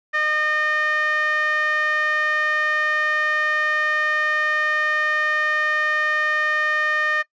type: tone with band-pass filter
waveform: sawtooth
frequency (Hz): 610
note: D#5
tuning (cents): -34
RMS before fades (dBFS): -21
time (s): 0.13-7.23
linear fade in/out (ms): 20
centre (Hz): 1700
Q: 6
effects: noise-tail reverb RT60 0.1 s tail -19 dB re dry + resampled to 16000 Hz